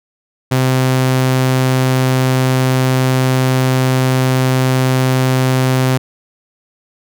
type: tone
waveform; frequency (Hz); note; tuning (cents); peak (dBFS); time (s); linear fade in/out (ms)
sawtooth; 129.7; C3; -15; -7; 0.51-5.98; 10
effects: none